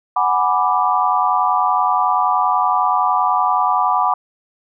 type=chord; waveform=sine; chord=G# half-diminished seventh; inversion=third; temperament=equal; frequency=740 / 830.6 / 987.8 / 1174.7 Hz; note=F#5 / G#5 / B5 / D6; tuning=0 / 0 / 0 / 0 cents; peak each=-19 / -21 / -18 / -18 dBFS; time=0.16-4.14 s; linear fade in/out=5 ms; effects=none